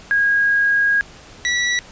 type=tone pair in turn; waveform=sine / sawtooth; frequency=1638 / 1947.9 Hz; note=G#6 / B6; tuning=-24 / -24 cents; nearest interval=minor third; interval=300 cents; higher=second; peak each=-13 dBFS; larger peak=neither; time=0.11-1.01 / 1.45-1.79 s; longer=first; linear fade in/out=0 ms; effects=pink hiss -42 dBFS RMS until 1.91 s + resampled to 16000 Hz